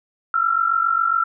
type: tone pair together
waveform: sine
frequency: 1329 / 1376.3 Hz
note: E6 / F6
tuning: +14 / -26 cents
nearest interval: minor second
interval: 60 cents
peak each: -19 dBFS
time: 0.34-1.24 s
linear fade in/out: 2 ms
effects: none